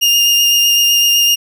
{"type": "tone with vibrato", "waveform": "30% pulse", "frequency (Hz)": 2821, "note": "F7", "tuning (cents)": 17, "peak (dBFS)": -6, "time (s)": [0.01, 1.36], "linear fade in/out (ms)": 20, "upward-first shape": "sine", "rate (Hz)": 7.9, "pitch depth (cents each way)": 13, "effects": []}